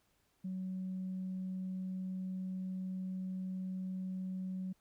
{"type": "tone", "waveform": "sine", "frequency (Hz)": 186.6, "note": "F#3", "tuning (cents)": 15, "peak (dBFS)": -36, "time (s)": [0.44, 4.73], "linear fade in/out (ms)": 10, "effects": ["tanh soft clip ceiling -33 dBFS", "pink hiss -75 dBFS RMS until 4.8 s"]}